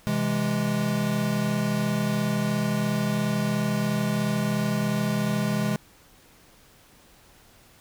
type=chord; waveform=square; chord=C augmented; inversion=none; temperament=equal; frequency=130.81 / 164.81 / 207.7 Hz; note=C3 / E3 / G#3; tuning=0 / 0 / 0 cents; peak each=-30 / -30 / -26 dBFS; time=0.07-5.76 s; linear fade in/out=0 ms; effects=pink hiss -55 dBFS RMS until 7.8 s